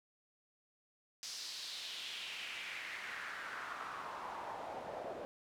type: noise with band-pass filter sweep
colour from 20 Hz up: pink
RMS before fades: -45 dBFS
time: 1.23-5.25 s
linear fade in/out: 0 ms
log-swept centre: 5300 to 560 Hz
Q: 2.8
effects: none